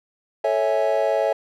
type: chord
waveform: triangle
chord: A major seventh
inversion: none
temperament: equal with one note detuned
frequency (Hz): 440 / 554.4 / 653.2 / 830.6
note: A4 / C#5 / E5 / G#5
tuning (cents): 0 / 0 / -16 / 0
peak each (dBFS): -24 / -20 / -20 / -25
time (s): 0.44-1.33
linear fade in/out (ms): 5
effects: none